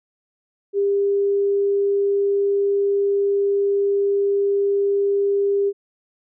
sine tone, 400.2 Hz, G4, 36 cents sharp, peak -16 dBFS, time 0.73-5.73 s, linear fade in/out 50 ms, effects none

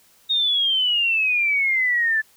sine exponential sweep, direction down, 3733 to 1735 Hz, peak -17 dBFS, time 0.29-2.22 s, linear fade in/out 20 ms, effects white hiss -56 dBFS RMS until 2.36 s

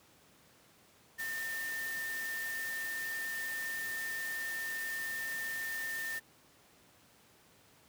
sine tone in noise, 1805 Hz, A6, 44 cents sharp, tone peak -36 dBFS, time 1.18-6.2 s, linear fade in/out 20 ms, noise white, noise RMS -45 dBFS, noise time 1.18-6.2 s, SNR +6 dB, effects pink hiss -63 dBFS RMS until 7.88 s + high-pass 100 Hz 12 dB/octave

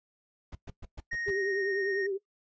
brown noise bursts, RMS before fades -41 dBFS, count 6, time 0.52-1.306 s, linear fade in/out 5 ms, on 31 ms, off 120 ms
triangle tone with pitch glide, 1864.7 to 1854 Hz, A#6 to A#6, 0 to -10 cents, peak -31 dBFS, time 1.11-2.07 s, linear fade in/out 10 ms, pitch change -10 cents, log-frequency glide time 1.41-1.67 s
sine tone with vibrato, 392.6 Hz, G4, 3 cents sharp, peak -29 dBFS, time 1.26-2.18 s, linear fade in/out 20 ms, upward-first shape triangle, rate 10 Hz, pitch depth 72 cents each way
effects noise-tail reverb RT60 0.1 s tail -18 dB re dry + resampled to 16000 Hz

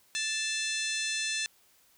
harmonic tone with a mistuned harmonic, 880 Hz, A5, in tune, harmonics 2 / 3 / 4 / 5 / 6 / 7 / 8 / 9 / 10, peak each -37 / -35 / -37 / -38 / -41 / -38 / -43 / -44 / -43 dBFS, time 0.15-1.46 s, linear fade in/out 0 ms, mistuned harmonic 5, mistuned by -100 cents, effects white hiss -64 dBFS RMS until 1.97 s

